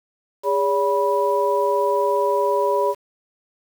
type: tone cluster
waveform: sine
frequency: 407.1 / 570 / 979 Hz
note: G#4 / C#5 / B5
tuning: -35 / +48 / -15 cents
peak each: -21 dBFS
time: 0.43-2.95 s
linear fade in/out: 50 ms
effects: 7-bit